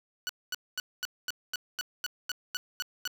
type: tone bursts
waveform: 15% pulse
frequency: 1478 Hz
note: F#6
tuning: 2 cents flat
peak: -24 dBFS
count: 12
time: 0.27-3.076 s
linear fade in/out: 0 ms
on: 23 ms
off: 230 ms
effects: none